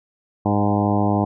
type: harmonic tone with a mistuned harmonic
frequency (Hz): 102.6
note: G#2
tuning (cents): -21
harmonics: 1 / 2 / 3 / 4 / 5 / 6 / 7 / 8 / 9 / 10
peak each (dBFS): -22 / -21 / -23 / -29 / -30 / -28 / -26 / -27 / -30 / -33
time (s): 0.45-1.25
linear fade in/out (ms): 10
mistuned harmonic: 7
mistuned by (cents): +22
effects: none